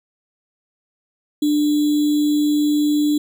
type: tone with sample-and-hold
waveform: sine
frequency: 296.9 Hz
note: D4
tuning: 19 cents sharp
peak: -14 dBFS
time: 1.42-3.18 s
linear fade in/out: 5 ms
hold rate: 3675 Hz
effects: none